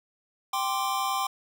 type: chord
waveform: square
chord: G suspended fourth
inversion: none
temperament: just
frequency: 784 / 1045.3 / 1176 Hz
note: G5 / C6 / D6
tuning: 0 / -2 / +2 cents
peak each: -31 / -30 / -33 dBFS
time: 0.53-1.27 s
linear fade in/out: 5 ms
effects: none